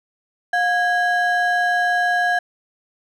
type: ring-modulated tone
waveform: triangle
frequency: 1182 Hz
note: D6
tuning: 11 cents sharp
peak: -11 dBFS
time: 0.53-2.39 s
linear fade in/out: 5 ms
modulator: 469 Hz
effects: none